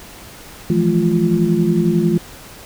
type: tone cluster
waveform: sine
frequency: 164.3 / 175.3 / 214.2 / 348 Hz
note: E3 / F3 / A3 / F4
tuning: -5 / +7 / -46 / -6 cents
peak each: -18 dBFS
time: 0.7-2.18 s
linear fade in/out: 2 ms
effects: pink hiss -38 dBFS RMS until 2.65 s